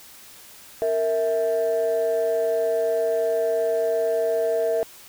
sine tone pair together, 461.5 / 653 Hz, A#4 / E5, -17 / -17 cents, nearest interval tritone, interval 600 cents, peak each -21 dBFS, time 0.82-4.83 s, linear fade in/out 0 ms, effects tanh soft clip ceiling -15 dBFS + white hiss -46 dBFS RMS until 5.08 s

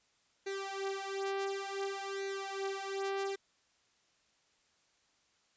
sawtooth tone with flanger, 392 Hz, G4, in tune, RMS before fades -38 dBFS, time 0.46-3.36 s, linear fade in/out 10 ms, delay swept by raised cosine 0.48 to 5.18 ms, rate 0.56 Hz, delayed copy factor +0.9, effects white hiss -72 dBFS RMS until 5.56 s + resampled to 16000 Hz

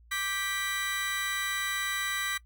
30% pulse chord, G major, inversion second, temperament just, 1176 / 1568 / 1960 Hz, D6 / G6 / B6, +2 / 0 / -14 cents, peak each -34 / -34 / -29 dBFS, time 0.11-2.38 s, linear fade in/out 10 ms, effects noise-tail reverb RT60 0.1 s tail -20 dB re dry + added 58 Hz sine -54 dBFS peak until 2.45 s

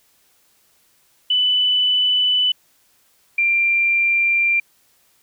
sine tone pair in turn, 2991 / 2374 Hz, F#7 / D7, +18 / +18 cents, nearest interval major third, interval 400 cents, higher first, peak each -14 dBFS, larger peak neither, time 1.3-2.52 / 3.38-4.6 s, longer neither, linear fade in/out 5 ms, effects white hiss -59 dBFS RMS until 5.22 s

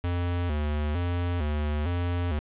square tone with vibrato, 81 Hz, E2, 30 cents flat, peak -26 dBFS, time 0.04-2.39 s, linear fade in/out 0 ms, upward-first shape square, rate 1.1 Hz, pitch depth 140 cents each way, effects resampled to 8000 Hz + 9-bit

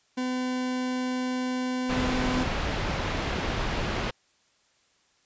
40% pulse tone, 253.5 Hz, B3, 45 cents sharp, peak -26 dBFS, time 0.17-2.44 s, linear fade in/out 10 ms
pink low-pass noise, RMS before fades -29 dBFS, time 1.89-4.11 s, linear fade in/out 10 ms, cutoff 3500 Hz, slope 12 dB/octave
effects white hiss -66 dBFS RMS until 5.25 s + resampled to 16000 Hz

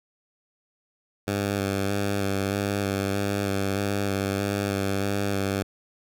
10% pulse tone with vibrato, 99.3 Hz, G2, 23 cents sharp, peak -16 dBFS, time 1.27-5.63 s, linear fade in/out 10 ms, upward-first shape square, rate 1.6 Hz, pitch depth 21 cents each way, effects none

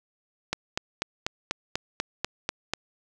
click train, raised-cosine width 0.2 ms, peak -9 dBFS, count 10, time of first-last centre 0.53-2.736 s, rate 4.08 Hz, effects none

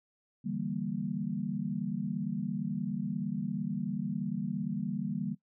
sine chord, E half-diminished seventh, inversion third, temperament equal, 146.83 / 164.81 / 196 / 233.1 Hz, D3 / E3 / G3 / Bb3, 0 / 0 / 0 / 0 cents, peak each -39 / -39 / -35 / -36 dBFS, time 0.44-5.35 s, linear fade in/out 20 ms, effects noise-tail reverb RT60 0.1 s tail -18 dB re dry

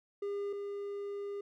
triangle tone pair in turn, 403.9 / 403.9 Hz, G#4 / G#4, -48 / -48 cents, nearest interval unison, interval 0 cents, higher neither, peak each -32 / -35 dBFS, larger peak first, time 0.22-0.53 / 0.53-1.41 s, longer second, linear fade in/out 5 ms, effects none

